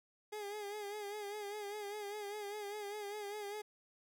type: tone with vibrato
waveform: 30% pulse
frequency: 413 Hz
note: G#4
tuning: 10 cents flat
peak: -39 dBFS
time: 0.32-3.62 s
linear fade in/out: 10 ms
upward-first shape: sine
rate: 5 Hz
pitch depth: 55 cents each way
effects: none